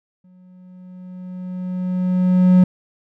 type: tone with exponential growth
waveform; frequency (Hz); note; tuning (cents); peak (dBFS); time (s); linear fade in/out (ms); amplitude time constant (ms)
triangle; 182.6; F#3; -23; -5; 0.24-2.64; 5; 520
effects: none